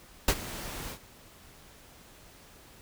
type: noise with ADSR envelope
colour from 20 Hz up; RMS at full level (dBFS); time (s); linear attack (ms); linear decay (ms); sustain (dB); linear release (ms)
pink; -22; 0.28-0.99; 4; 59; -17; 88
effects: pink hiss -54 dBFS RMS until 2.81 s